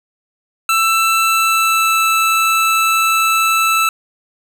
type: tone with pitch glide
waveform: 25% pulse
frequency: 1330 to 1319.3 Hz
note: E6 to E6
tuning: +15 to +1 cents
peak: -8 dBFS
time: 0.69-3.89 s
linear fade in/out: 2 ms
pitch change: -14 cents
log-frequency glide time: 1.23-1.95 s
effects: none